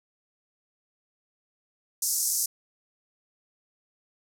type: band-pass noise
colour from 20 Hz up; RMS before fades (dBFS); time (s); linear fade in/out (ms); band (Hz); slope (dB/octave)
pink; -27; 2.02-2.46; 5; 5400 to 14000; 48
effects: none